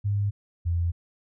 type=tone pair in turn; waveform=sine; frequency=101.7 / 85.52 Hz; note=G#2 / F2; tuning=-36 / -36 cents; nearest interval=minor third; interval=300 cents; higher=first; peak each=-22 dBFS; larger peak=neither; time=0.04-0.31 / 0.65-0.92 s; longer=neither; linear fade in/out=20 ms; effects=none